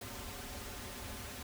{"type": "noise with comb filter", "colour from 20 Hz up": "pink", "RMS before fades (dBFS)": -45, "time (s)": [0.01, 1.43], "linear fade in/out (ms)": 5, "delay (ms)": 6.2, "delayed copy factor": -0.8, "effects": []}